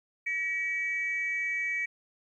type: tone pair together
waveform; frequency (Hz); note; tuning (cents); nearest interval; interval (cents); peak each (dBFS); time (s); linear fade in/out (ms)
sine; 1922 / 2286; B6 / D7; -48 / -47; minor third; 301; -32 / -29; 0.26-1.86; 10
effects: tanh soft clip ceiling -22 dBFS + 11-bit